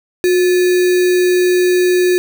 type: tone with sample-and-hold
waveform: sine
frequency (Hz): 361.3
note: F#4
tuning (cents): -41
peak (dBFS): -9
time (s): 0.24-2.18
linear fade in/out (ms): 0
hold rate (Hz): 2100
effects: none